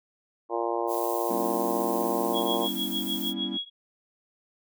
harmonic tone, 116.54 Hz, A#2, in tune, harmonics 3 / 4 / 5 / 6 / 7 / 8 / 9, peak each -31 / -32 / -33 / -34 / -34 / -35 / -36 dBFS, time 0.49-2.69 s, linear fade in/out 50 ms
violet noise, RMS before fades -37 dBFS, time 0.87-3.34 s, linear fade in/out 50 ms
triangle chord, C# half-diminished seventh, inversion second, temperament equal with one note detuned, 196 / 241.3 / 277.2 / 329.6 Hz, G3 / B3 / C#4 / E4, 0 / -40 / 0 / 0 cents, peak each -34 dBFS, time 1.29-3.58 s, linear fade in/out 20 ms
sine tone with tremolo, 3322 Hz, G#7, in tune, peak -26 dBFS, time 2.33-3.7 s, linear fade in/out 50 ms, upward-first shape triangle, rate 6.6 Hz, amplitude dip 100%
effects none

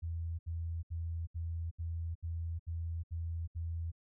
sine tone bursts, 83.2 Hz, E2, 17 cents sharp, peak -35 dBFS, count 9, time 0.02-3.918 s, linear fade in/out 20 ms, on 370 ms, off 71 ms, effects none

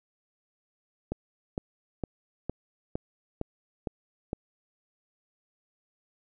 click train, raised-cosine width 2 ms, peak -17 dBFS, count 8, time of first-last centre 1.12-4.331 s, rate 2.18 Hz, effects none

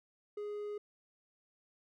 triangle tone with hard clipping, 415.3 Hz, G#4, in tune, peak -39 dBFS, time 0.37-0.78 s, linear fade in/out 5 ms, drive 6 dB, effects none

